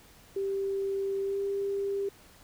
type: tone with pitch glide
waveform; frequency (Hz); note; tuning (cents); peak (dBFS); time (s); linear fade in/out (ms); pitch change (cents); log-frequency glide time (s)
sine; 392 to 397.2; G4 to G4; 0 to +23; -28; 0.36-2.09; 5; +23; 1.23-1.4
effects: pink hiss -56 dBFS RMS until 2.43 s